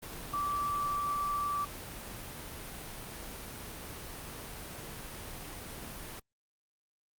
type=tone in noise; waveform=sine; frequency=1162 Hz; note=D6; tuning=19 cents flat; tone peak=-30 dBFS; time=0.33-1.65 s; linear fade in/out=10 ms; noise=pink; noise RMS=-43 dBFS; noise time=0.02-6.2 s; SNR=+10 dB; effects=Opus 32 kbps